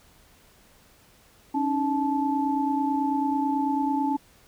sine tone cluster, 277.3 / 306.4 / 870 Hz, C#4 / D#4 / A5, +1 / -27 / -20 cents, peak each -25 / -31 / -26 dBFS, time 1.54-4.17 s, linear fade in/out 10 ms, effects pink hiss -57 dBFS RMS until 4.47 s

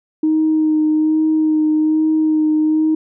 sine tone with vibrato, 311.1 Hz, D#4, in tune, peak -11 dBFS, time 0.23-2.95 s, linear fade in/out 5 ms, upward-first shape sine, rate 1.2 Hz, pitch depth 16 cents each way, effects tanh soft clip ceiling -7 dBFS

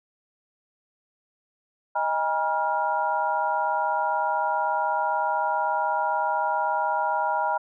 sine tone cluster, 625 / 812 / 959 / 1399 Hz, D#5 / G#5 / A#5 / F6, +8 / -39 / +49 / +3 cents, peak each -30 / -27 / -25 / -31 dBFS, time 1.95-7.58 s, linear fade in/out 10 ms, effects none

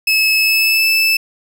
30% pulse tone with pitch glide, 2593 to 2631 Hz, E7 to E7, -29 to -4 cents, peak -8 dBFS, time 0.07-1.17 s, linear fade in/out 5 ms, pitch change +25 cents, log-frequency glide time 0.37-0.88 s, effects none

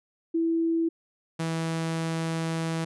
sine / sawtooth tone pair in turn, 330 / 163.34 Hz, E4 / E3, +2 / -16 cents, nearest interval octave, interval 1218 cents, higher first, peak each -22 / -23 dBFS, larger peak first, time 0.34-0.89 / 1.39-2.85 s, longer second, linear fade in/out 10 ms, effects resampled to 24000 Hz

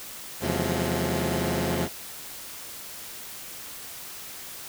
15% pulse tone cluster, 81.3 / 131.2 / 171.8 / 181.6 / 212.1 Hz, E2 / C3 / F3 / F#3 / G#3, -23 / +5 / -28 / -32 / +37 cents, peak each -25 dBFS, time 0.4-1.89 s, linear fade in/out 50 ms, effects white hiss -40 dBFS RMS until 4.68 s

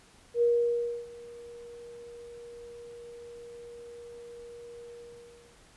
sine tone with ADSR envelope, 474.4 Hz, A#4, 30 cents sharp, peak -20 dBFS, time 0.34-5.6 s, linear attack 78 ms, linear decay 640 ms, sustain -23 dB, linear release 680 ms, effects pink hiss -58 dBFS RMS until 5.76 s + resampled to 24000 Hz

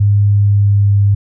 sine tone with pitch glide, 102 to 100.83 Hz, G#2 to G2, -31 to +49 cents, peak -7 dBFS, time 0-1.15 s, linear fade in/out 10 ms, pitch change -20 cents, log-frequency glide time 0.28-0.95 s, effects none

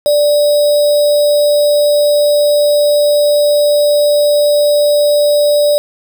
sine tone with sample-and-hold, 587.3 Hz, D5, in tune, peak -7 dBFS, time 0.06-5.78 s, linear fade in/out 0 ms, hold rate 4410 Hz, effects none

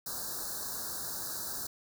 white band-stop noise, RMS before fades -38 dBFS, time 0.06-1.67 s, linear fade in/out 5 ms, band 1700 to 3900 Hz, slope 96 dB/octave, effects none

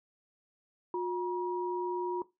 sine tone pair together, 359 / 957 Hz, F4 / A#5, +48 / +45 cents, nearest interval octave + perfect fourth, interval 1697 cents, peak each -32 / -34 dBFS, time 0.94-2.22 s, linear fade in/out 2 ms, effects noise-tail reverb RT60 0.2 s tail -17 dB re dry

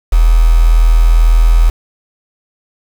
sine tone with quantisation, 41.02 Hz, E1, 8 cents flat, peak -4 dBFS, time 0.12-1.7 s, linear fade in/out 10 ms, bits 4, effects none

